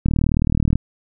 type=click train; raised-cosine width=5 ms; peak=-5 dBFS; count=28; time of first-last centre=0.06-0.756 s; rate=38.8 Hz; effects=none